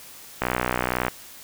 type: click train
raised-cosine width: 0.5 ms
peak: -7 dBFS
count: 42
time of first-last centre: 0.42-1.082 s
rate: 61.9 Hz
effects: white hiss -44 dBFS RMS until 1.43 s